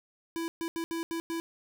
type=tone bursts at uneven times; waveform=square; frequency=331.8 Hz; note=E4; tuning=11 cents sharp; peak=-32 dBFS; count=6; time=0.36-0.48 / 0.61-0.68 / 0.76-0.84 / 0.91-1.03 / 1.11-1.2 / 1.3-1.4 s; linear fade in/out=0 ms; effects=11-bit